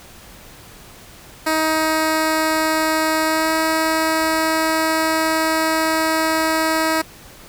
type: tone with pitch glide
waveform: 10% pulse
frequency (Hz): 316 to 319.3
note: D#4 to D#4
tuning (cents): +27 to +45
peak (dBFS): -8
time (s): 1.46-7.02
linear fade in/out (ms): 10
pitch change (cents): +18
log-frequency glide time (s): 3.25-3.53
effects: pink hiss -42 dBFS RMS until 7.48 s